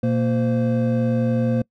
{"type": "tone cluster", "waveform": "triangle", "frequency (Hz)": [120, 231, 517], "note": ["B2", "A#3", "C5"], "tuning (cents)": [-49, -16, -21], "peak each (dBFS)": [-20, -18, -23], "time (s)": [0.03, 1.62], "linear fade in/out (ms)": 5, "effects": ["noise-tail reverb RT60 0.1 s tail -25 dB re dry"]}